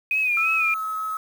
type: tone with vibrato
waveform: sine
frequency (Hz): 2482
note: D#7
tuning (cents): -5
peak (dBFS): -19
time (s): 0.11-0.74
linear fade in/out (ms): 2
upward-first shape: sine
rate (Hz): 3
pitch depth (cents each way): 63
type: tone with pitch glide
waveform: sine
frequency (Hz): 1318.5 to 1285.4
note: E6 to E6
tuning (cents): 0 to -44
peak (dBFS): -25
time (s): 0.37-1.17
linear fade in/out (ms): 2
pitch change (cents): -44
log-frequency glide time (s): 0.57-0.85
effects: 7-bit